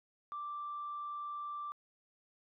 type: tone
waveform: sine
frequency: 1174.7 Hz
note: D6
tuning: in tune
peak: -38 dBFS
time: 0.32-1.72 s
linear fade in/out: 0 ms
effects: tanh soft clip ceiling -34 dBFS